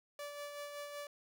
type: tone with tremolo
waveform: sawtooth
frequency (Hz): 580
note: D5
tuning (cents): -22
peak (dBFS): -38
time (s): 0.19-1.07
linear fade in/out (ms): 2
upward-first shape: sine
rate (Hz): 5.3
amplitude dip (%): 40
effects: none